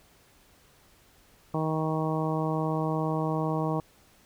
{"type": "harmonic tone", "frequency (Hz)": 157.6, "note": "D#3", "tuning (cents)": 23, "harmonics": [1, 2, 3, 4, 5, 6, 7], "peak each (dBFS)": [-29, -32, -34, -35, -36, -37, -37], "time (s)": [1.54, 3.8], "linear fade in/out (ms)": 2, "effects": ["pink hiss -60 dBFS RMS until 4.25 s"]}